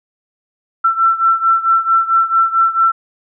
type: beating tone pair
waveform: sine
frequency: 1341 / 1345.5 Hz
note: E6 / E6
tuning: +29 / +35 cents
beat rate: 4.5 Hz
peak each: -12 / -15 dBFS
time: 0.84-2.92 s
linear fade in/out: 10 ms
effects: none